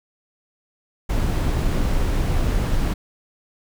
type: noise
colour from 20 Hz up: brown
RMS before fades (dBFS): -20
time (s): 1.09-2.94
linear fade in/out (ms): 10
effects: none